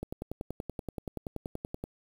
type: click train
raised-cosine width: 2 ms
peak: -22 dBFS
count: 20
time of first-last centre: 0.03-1.84 s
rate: 10.5 Hz
effects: 8-bit